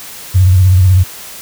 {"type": "tone with vibrato", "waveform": "sine", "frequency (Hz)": 92.5, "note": "F#2", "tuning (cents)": 0, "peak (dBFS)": -4, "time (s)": [0.34, 1.04], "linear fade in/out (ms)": 20, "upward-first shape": "sine", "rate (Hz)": 16, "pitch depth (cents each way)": 80, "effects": ["white hiss -30 dBFS RMS until 1.41 s"]}